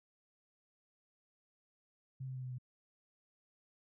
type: tone with pitch steps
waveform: sine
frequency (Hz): 131.9 / 130.31 / 128.74 / 127.19 / 125.65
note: C3 / C3 / C3 / C3 / B2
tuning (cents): +14 / -7 / -28 / -49 / +30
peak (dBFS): -40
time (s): 2.2-2.585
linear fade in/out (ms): 10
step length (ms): 77
effects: none